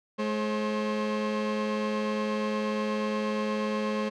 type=tone pair together; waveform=30% pulse; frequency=212.6 / 535.7 Hz; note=G#3 / C5; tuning=+41 / +41 cents; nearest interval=octave + major third; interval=1600 cents; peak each=-26 / -29 dBFS; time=0.18-4.1 s; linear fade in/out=20 ms; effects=low-pass 4000 Hz 12 dB/octave